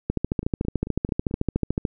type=two click trains; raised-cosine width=3 ms; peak=-20 / -9 dBFS; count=5 / 25; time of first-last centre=0.43-1.311 / 0.1-1.852 s; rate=4.54 / 13.7 Hz; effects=none